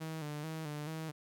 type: tone with vibrato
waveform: sawtooth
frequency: 154 Hz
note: D#3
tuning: 17 cents flat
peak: -35 dBFS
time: 0-1.12 s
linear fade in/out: 20 ms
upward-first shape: square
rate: 2.3 Hz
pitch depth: 60 cents each way
effects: none